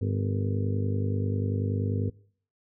harmonic tone with a mistuned harmonic, 50.3 Hz, G1, 45 cents sharp, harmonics 2 / 3 / 4 / 5 / 6 / 7 / 8 / 9 / 10, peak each -26 / -37 / -38 / -34 / -46 / -47 / -39 / -39 / -43 dBFS, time 0.01-2.1 s, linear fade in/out 10 ms, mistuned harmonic 10, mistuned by -65 cents, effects noise-tail reverb RT60 0.5 s tail -21 dB re dry

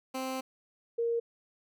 15% pulse / sine tone pair in turn, 261.6 / 466.1 Hz, C4 / A#4, 0 / 0 cents, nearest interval minor seventh, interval 1000 cents, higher second, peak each -27 dBFS, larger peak neither, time 0.14-0.41 / 0.98-1.2 s, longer first, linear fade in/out 10 ms, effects none

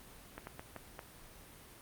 slowing click train, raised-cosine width 0.5 ms, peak -28 dBFS, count 5, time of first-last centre 0.38-0.992 s, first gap 91 ms, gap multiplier 1.36, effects pink hiss -55 dBFS RMS until 1.81 s + Opus 32 kbps

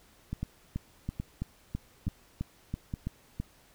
two click trains, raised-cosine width 5 ms, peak -21 / -20 dBFS, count 4 / 10, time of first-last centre 0.33-2.939 / 0.43-3.4 s, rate 1.15 / 3.03 Hz, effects pink hiss -61 dBFS RMS until 3.74 s

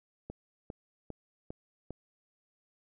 click train, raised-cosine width 2 ms, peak -27 dBFS, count 5, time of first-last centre 0.3-1.906 s, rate 2.49 Hz, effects none

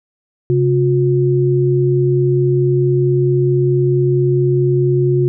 sine tone pair together, 134.47 / 359 Hz, C3 / F4, +48 / +48 cents, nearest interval octave + perfect fourth, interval 1700 cents, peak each -13 / -14 dBFS, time 0.5-5.28 s, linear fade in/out 0 ms, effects none

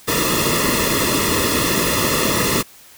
pink noise with comb filter, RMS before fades -18 dBFS, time 0.07-2.63 s, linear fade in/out 20 ms, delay 1.3 ms, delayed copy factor -0.9, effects white hiss -45 dBFS RMS until 2.97 s

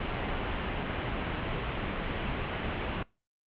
pink low-pass noise, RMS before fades -33 dBFS, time 0-3.03 s, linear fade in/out 5 ms, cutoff 3200 Hz, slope 48 dB/octave, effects noise-tail reverb RT60 0.3 s tail -26 dB re dry + Opus 24 kbps

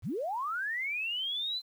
sine linear sweep, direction up, 55 to 4115 Hz, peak -31 dBFS, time 0.02-1.62 s, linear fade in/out 50 ms, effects 10-bit

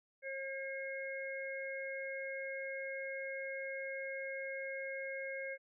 harmonic tone, 539 Hz, C#5, 49 cents flat, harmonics 1 / 3 / 4, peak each -42 / -46 / -44 dBFS, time 0.22-5.58 s, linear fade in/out 50 ms, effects none

